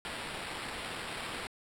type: noise with sample-and-hold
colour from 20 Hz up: blue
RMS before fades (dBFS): -40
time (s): 0.05-1.47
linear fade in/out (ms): 0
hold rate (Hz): 6300
effects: low-pass 11000 Hz 12 dB/octave